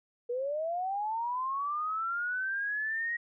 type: linear sweep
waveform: sine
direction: up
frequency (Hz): 471.3 to 1899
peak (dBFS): -30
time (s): 0.29-3.17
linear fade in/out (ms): 10
effects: none